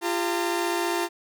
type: tone cluster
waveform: sawtooth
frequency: 345.1 / 399.9 / 909 Hz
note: F4 / G4 / A#5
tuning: -21 / +35 / -44 cents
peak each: -22 / -28 / -26 dBFS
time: 0.01-1.09 s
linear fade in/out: 50 ms
effects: none